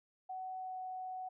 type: tone with pitch glide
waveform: sine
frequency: 749 to 744.3 Hz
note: F#5 to F#5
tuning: +21 to +10 cents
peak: -40 dBFS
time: 0.29-1.29 s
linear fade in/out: 10 ms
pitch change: -11 cents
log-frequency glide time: 0.57-0.77 s
effects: none